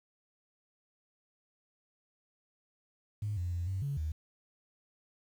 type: tone with pitch steps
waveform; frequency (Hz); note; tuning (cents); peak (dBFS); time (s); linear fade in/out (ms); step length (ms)
sine; 104.6 / 88.4 / 86.8 / 95.4 / 140.7 / 77.7; G#2 / F2 / F2 / G2 / C#3 / D#2; +13 / +22 / -10 / -47 / +26 / -2; -31; 3.22-4.12; 5; 150
effects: tanh soft clip ceiling -27 dBFS + 10-bit